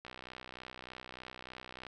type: click train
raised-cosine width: 0.3 ms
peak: -30 dBFS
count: 116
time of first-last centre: 0.05-1.867 s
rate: 63.3 Hz
effects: none